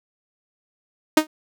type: tone with exponential decay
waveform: sawtooth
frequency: 310.3 Hz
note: D#4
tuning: 5 cents flat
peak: -4 dBFS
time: 1.17-1.27 s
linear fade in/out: 5 ms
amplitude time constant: 20 ms
effects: none